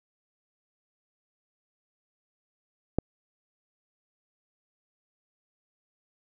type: click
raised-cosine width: 2 ms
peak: -10 dBFS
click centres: 2.986 s
effects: none